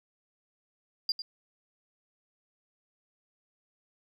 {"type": "tone with echo", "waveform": "sine", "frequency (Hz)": 4798, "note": "D8", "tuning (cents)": 36, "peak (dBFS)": -24, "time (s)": [1.09, 1.12], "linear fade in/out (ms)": 2, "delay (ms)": 100, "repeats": 1, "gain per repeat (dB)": -11, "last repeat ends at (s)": 1.22, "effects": ["tanh soft clip ceiling -21 dBFS", "11-bit"]}